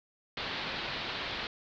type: low-pass noise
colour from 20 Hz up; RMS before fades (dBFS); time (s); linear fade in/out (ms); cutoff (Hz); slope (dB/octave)
white; -37; 0.37-1.47; 2; 4300; 48
effects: none